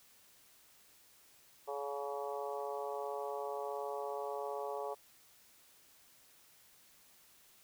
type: harmonic tone with a mistuned harmonic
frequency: 141.5 Hz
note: C#3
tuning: 36 cents sharp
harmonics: 3 / 4 / 5 / 6 / 7 / 8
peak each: -42 / -43 / -45 / -45 / -49 / -48 dBFS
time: 1.67-4.95 s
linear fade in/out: 20 ms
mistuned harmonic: 7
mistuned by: -43 cents
effects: white hiss -64 dBFS RMS until 7.63 s